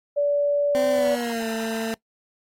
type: tone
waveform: sine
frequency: 577 Hz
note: D5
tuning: 31 cents flat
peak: -18 dBFS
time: 0.16-1.16 s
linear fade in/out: 20 ms
type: tone with pitch glide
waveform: 20% pulse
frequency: 257.8 to 224.4 Hz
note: C4 to A3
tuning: -26 to +34 cents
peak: -20 dBFS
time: 0.75-1.94 s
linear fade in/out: 0 ms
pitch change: -240 cents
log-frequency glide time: 0.9-1.46 s
effects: noise-tail reverb RT60 0.1 s tail -21 dB re dry + AAC 48 kbps